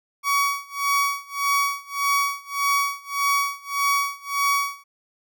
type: tone with tremolo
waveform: 30% pulse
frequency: 1128 Hz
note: C#6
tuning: 30 cents sharp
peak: -15 dBFS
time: 0.23-4.84 s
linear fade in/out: 50 ms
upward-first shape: sine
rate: 1.7 Hz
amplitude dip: 95%
effects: none